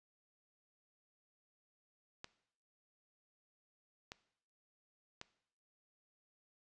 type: clicks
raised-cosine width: 0.2 ms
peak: -28 dBFS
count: 3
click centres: 2.244 / 4.119 / 5.214 s
effects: noise-tail reverb RT60 0.7 s tail -18 dB re dry + resampled to 22050 Hz